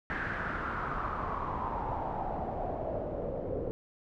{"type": "noise with low-pass filter sweep", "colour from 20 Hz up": "pink", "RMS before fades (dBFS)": -35, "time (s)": [0.1, 3.71], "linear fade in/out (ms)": 0, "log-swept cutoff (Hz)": [1700, 480], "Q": 4.9, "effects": []}